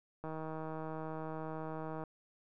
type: click train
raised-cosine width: 1 ms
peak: -29 dBFS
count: 285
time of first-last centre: 0.24-2.037 s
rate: 158 Hz
effects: none